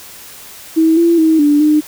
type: tone with pitch steps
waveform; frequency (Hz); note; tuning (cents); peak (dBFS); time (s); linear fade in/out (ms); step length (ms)
sine; 322.1 / 337.5 / 319.1 / 292.7 / 303; E4 / E4 / D#4 / D4 / D#4; -40 / +41 / +44 / -6 / -46; -7; 0.76-1.81; 20; 210
effects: white hiss -35 dBFS RMS until 1.87 s

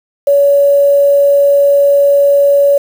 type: tone with quantisation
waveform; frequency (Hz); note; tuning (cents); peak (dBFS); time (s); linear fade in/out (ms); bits
sine; 565; C#5; +33; -5; 0.27-2.78; 5; 5
effects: none

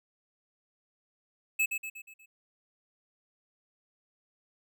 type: tone with echo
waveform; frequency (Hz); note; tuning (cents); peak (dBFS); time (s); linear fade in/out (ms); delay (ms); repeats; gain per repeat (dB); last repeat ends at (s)
square; 2598; E7; -26; -25; 1.59-1.66; 10; 120; 5; -6; 2.26
effects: none

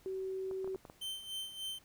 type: tone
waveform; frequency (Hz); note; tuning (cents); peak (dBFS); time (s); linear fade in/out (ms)
sine; 380; F#4; +46; -36; 0.06-0.76; 0
type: clicks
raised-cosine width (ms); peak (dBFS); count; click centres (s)
1; -35; 6; 0.512 / 0.645 / 0.676 / 0.747 / 0.852 / 0.899
type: tone with tremolo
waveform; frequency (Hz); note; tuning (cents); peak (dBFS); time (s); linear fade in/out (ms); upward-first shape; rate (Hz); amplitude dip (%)
45% pulse; 3100; G7; -20; -37; 1.01-1.79; 10; sine; 3.4; 70
effects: pink hiss -65 dBFS RMS until 1.84 s

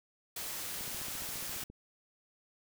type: noise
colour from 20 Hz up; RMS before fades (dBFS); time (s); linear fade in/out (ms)
white; -40; 0.36-1.64; 5
type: click train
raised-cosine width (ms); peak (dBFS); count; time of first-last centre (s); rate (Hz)
3; -37; 14; 0.81-1.7; 14.6
effects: none

